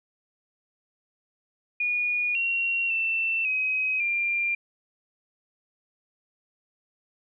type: tone with pitch steps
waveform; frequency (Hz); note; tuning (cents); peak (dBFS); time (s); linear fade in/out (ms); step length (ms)
sine; 2447 / 2743 / 2678 / 2531 / 2387; D#7 / F7 / E7 / D#7 / D7; -29 / -32 / +27 / +29 / +28; -23; 1.8-4.55; 5; 550
effects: none